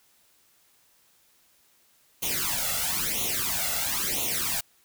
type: noise with flanger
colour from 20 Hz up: white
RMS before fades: -28 dBFS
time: 2.22-4.61 s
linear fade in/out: 10 ms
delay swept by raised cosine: 0.3 to 1.5 ms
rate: 1 Hz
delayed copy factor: +0.85
effects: white hiss -63 dBFS RMS until 4.84 s